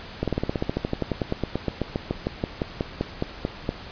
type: slowing click train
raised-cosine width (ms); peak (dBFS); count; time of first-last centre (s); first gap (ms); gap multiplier
2; -10; 30; 0.23-3.691; 47; 1.06
effects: pink hiss -40 dBFS RMS until 3.91 s + resampled to 11025 Hz